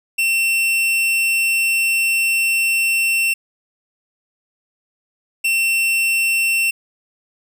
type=tone pair in turn; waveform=45% pulse; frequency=2700 / 2700 Hz; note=E7 / E7; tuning=+41 / +41 cents; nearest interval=unison; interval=0 cents; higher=neither; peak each=-15 dBFS; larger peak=neither; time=0.18-3.34 / 5.44-6.71 s; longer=first; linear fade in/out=10 ms; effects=none